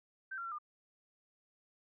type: tone with pitch steps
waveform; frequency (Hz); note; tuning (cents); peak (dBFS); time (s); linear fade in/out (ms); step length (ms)
sine; 1553 / 1377 / 1354 / 1208; G6 / F6 / E6 / D6; -17 / -25 / +46 / +48; -39; 0.31-0.586; 10; 69
effects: none